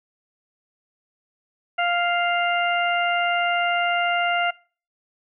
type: harmonic tone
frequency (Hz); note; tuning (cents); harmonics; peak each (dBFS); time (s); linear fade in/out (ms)
698.5; F5; 0; 1 / 2 / 3 / 4; -22 / -25 / -27 / -28; 1.78-4.51; 10
effects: noise-tail reverb RT60 0.4 s tail -23 dB re dry